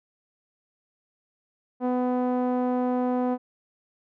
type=tone with low-pass filter; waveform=sawtooth; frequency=250 Hz; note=B3; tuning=21 cents sharp; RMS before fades=-25 dBFS; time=1.8-3.38 s; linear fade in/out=50 ms; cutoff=790 Hz; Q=1.4; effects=none